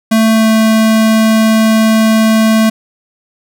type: tone with pitch glide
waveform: square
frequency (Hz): 222.1 to 220.7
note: A3 to A3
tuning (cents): +16 to +5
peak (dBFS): -7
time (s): 0.11-2.7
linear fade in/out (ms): 10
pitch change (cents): -11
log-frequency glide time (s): 0.34-0.47
effects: none